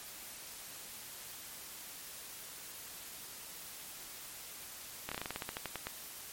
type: slowing click train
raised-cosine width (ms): 0.3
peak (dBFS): -21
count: 14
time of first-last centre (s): 5.09-5.87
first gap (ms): 26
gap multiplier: 1.13
effects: white hiss -48 dBFS RMS until 6.32 s + MP3 64 kbps